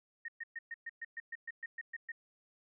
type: tone bursts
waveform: sine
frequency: 1851 Hz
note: A#6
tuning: 13 cents flat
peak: -39 dBFS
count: 13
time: 0.25-2.119 s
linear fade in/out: 5 ms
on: 33 ms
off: 120 ms
effects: none